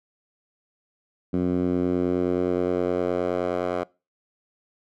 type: tone with band-pass filter sweep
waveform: 10% pulse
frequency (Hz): 89.6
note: F2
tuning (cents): +45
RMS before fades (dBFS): -24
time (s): 1.33-3.84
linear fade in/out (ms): 10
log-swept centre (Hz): 230 to 730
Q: 1.5
effects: noise-tail reverb RT60 0.3 s tail -24 dB re dry